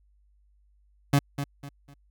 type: tone with echo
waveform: 30% pulse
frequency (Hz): 141.3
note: C#3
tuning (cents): +34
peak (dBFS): -15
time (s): 1.13-1.19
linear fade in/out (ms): 5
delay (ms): 250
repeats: 3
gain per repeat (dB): -10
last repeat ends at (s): 1.94
effects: added 50 Hz sine -60 dBFS peak until 2.1 s